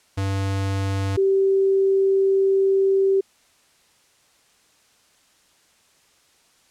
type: tone pair in turn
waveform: square / sine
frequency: 97.5 / 388 Hz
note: G2 / G4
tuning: -9 / -18 cents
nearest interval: 2 octaves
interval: 2391 cents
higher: second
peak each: -22 / -15 dBFS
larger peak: second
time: 0.17-1.17 / 1.17-3.21 s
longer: second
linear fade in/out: 10 ms
effects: white hiss -59 dBFS RMS until 6.7 s + low-pass 9000 Hz 12 dB/octave